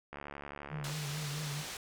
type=click train; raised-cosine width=0.5 ms; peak=-28 dBFS; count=56; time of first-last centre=0.13-0.897 s; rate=71.7 Hz
type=tone with vibrato; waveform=triangle; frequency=148.5 Hz; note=D3; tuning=20 cents sharp; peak=-35 dBFS; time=0.69-1.65 s; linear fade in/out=50 ms; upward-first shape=triangle; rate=4.5 Hz; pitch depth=81 cents each way
type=low-pass noise; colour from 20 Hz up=white; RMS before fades=-43 dBFS; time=0.84-1.77 s; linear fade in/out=2 ms; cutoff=6200 Hz; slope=12 dB/octave
effects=none